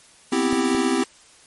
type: chord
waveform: square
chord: C major seventh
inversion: third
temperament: equal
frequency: 246.9 / 261.6 / 329.6 / 392 Hz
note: B3 / C4 / E4 / G4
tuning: 0 / 0 / 0 / 0 cents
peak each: -28 / -23 / -25 / -25 dBFS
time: 0.32-1.04 s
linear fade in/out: 5 ms
type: noise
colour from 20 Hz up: blue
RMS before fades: -36 dBFS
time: 0.33-1.07 s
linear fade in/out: 50 ms
type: clicks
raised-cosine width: 2 ms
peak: -18 dBFS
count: 2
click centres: 0.529 / 0.749 s
effects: white hiss -51 dBFS RMS until 1.46 s + MP3 48 kbps